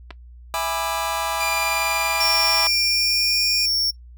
clicks, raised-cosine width 0.3 ms, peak -20 dBFS, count 2, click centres 0.106 / 0.109 s
sawtooth chord, E dominant seventh, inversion none, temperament just, 659.3 / 824.1 / 988.9 / 1186.7 Hz, E5 / G#5 / B5 / D6, 0 / -14 / +2 / +18 cents, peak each -24 dBFS, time 0.54-2.67 s, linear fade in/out 0 ms
sawtooth tone with pitch glide, 2394 to 2439 Hz, D7 to D#7, +33 to -35 cents, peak -20 dBFS, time 1.4-3.66 s, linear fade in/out 5 ms, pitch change +32 cents, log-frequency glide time 2.77-3.45 s
45% pulse tone, 5470 Hz, F8, 37 cents flat, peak -20 dBFS, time 2.2-3.91 s, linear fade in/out 10 ms
effects noise-tail reverb RT60 0.1 s tail -17 dB re dry + added 60 Hz sine -40 dBFS peak until 4.17 s

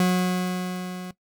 40% pulse tone with level ramp, 182.1 Hz, F#3, 27 cents flat, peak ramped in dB -16 to -32 dBFS, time 0-1.11 s, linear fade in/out 2 ms, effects noise-tail reverb RT60 0.1 s tail -18 dB re dry

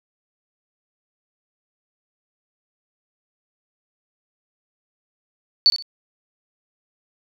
sine tone with echo, 4485 Hz, C#8, 19 cents sharp, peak -10 dBFS, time 5.66-5.7 s, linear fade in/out 0 ms, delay 62 ms, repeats 2, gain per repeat -11 dB, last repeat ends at 5.824 s, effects none

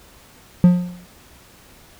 triangle tone with exponential decay, 177.9 Hz, F3, 32 cents sharp, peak -3 dBFS, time 0.64-1.06 s, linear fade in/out 0 ms, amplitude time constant 90 ms, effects pink hiss -48 dBFS RMS until 1.99 s

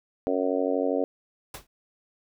harmonic tone, 92.5 Hz, F#2, in tune, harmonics 3 / 4 / 5 / 6 / 7 / 8, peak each -28 / -33 / -28 / -29 / -32 / -37 dBFS, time 0.27-1.04 s, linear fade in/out 0 ms
pink noise with exponential decay, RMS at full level -32 dBFS, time 1.54-1.67 s, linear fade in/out 5 ms, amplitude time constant 28 ms
effects none

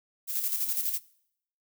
violet noise with tremolo, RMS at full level -28 dBFS, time 0.27-1 s, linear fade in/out 50 ms, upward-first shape square, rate 12 Hz, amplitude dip 50%, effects noise-tail reverb RT60 0.7 s tail -22 dB re dry

